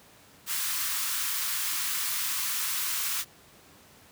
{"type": "high-pass noise", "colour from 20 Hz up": "white", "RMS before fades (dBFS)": -30, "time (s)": [0.46, 3.25], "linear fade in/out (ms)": 50, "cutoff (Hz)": 970, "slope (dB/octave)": 48, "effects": ["pink hiss -55 dBFS RMS until 4.11 s", "high-pass 80 Hz 12 dB/octave"]}